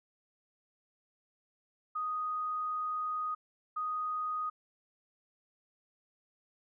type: tone bursts at uneven times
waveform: sine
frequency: 1244.5 Hz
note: D#6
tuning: in tune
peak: -32 dBFS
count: 2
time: 1.95-3.35 / 3.76-4.5 s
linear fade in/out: 10 ms
effects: none